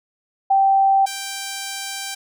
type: tone pair in turn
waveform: sine / 5% pulse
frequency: 780 / 785 Hz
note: G5 / G5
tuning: -9 / +2 cents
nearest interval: unison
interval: 11 cents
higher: second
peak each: -12 / -15 dBFS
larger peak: first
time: 0.5-1.06 / 1.06-2.15 s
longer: second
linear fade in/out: 10 ms
effects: none

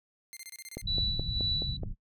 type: tone bursts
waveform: 10% pulse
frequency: 2098 Hz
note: C7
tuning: 4 cents sharp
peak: -33 dBFS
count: 8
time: 0.33-0.815 s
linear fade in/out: 0 ms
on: 37 ms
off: 27 ms
type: click train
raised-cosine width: 2 ms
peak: -23 dBFS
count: 6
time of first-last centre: 0.77-1.834 s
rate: 4.7 Hz
type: low-pass noise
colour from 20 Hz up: pink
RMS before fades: -35 dBFS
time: 0.81-1.95 s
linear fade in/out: 50 ms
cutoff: 160 Hz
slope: 24 dB/octave
type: tone with tremolo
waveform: sine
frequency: 3951 Hz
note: B7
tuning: in tune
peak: -27 dBFS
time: 0.87-1.77 s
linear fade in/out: 5 ms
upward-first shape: sine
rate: 2 Hz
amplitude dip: 65%
effects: noise-tail reverb RT60 0.1 s tail -22 dB re dry

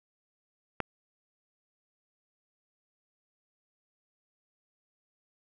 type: click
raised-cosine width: 0.5 ms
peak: -14 dBFS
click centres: 0.803 s
effects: none

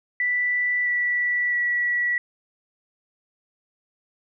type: tone with pitch steps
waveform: sine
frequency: 1973 / 1957.1 / 1941.3 Hz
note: B6 / B6 / B6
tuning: -2 / -16 / -30 cents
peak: -20 dBFS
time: 0.2-2.18 s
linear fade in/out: 2 ms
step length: 660 ms
effects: none

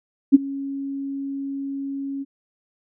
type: tone with ADSR envelope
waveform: sine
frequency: 275.7 Hz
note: C#4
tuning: 9 cents flat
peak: -4 dBFS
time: 0.32-2.25 s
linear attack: 27 ms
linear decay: 21 ms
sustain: -22 dB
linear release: 32 ms
effects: none

